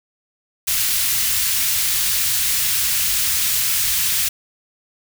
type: band-stop noise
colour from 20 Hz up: white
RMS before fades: -19 dBFS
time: 0.67-4.29 s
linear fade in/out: 10 ms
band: 110 to 1900 Hz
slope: 12 dB/octave
effects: none